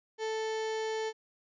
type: tone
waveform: 35% pulse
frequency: 440 Hz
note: A4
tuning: in tune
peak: -30 dBFS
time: 0.18-1.13 s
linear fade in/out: 50 ms
effects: resampled to 16000 Hz